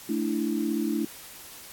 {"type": "chord", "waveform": "sine", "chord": "A suspended fourth", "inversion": "none", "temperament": "just", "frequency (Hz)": [220, 293.3, 330], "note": ["A3", "D4", "E4"], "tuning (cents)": [0, -2, 2], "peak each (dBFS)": -29, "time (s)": [0.09, 1.05], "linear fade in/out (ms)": 5, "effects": ["white hiss -45 dBFS RMS until 1.72 s", "AAC 64 kbps"]}